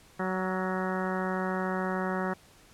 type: harmonic tone with a mistuned harmonic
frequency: 186.8 Hz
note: F#3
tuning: 17 cents sharp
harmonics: 1 / 2 / 3 / 4 / 5 / 6 / 7 / 8 / 9 / 10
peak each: -32 / -35 / -37 / -38 / -39 / -40 / -40 / -41 / -42 / -42 dBFS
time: 0.19-2.34 s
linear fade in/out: 10 ms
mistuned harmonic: 8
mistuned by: -42 cents
effects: pink hiss -57 dBFS RMS until 2.73 s + low-pass 12000 Hz 12 dB/octave